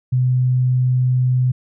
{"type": "tone", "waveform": "sine", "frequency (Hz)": 126.8, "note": "B2", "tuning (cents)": 46, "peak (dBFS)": -13, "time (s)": [0.12, 1.52], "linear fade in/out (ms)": 10, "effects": []}